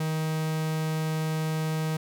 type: tone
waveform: 45% pulse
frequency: 157.6 Hz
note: D#3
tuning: 23 cents sharp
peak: -26 dBFS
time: 0-1.97 s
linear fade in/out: 5 ms
effects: none